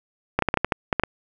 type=clicks; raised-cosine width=0.5 ms; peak=-4 dBFS; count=10; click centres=0.39 / 0.423 / 0.487 / 0.541 / 0.573 / 0.646 / 0.722 / 0.928 / 0.997 / 1.036 s; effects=none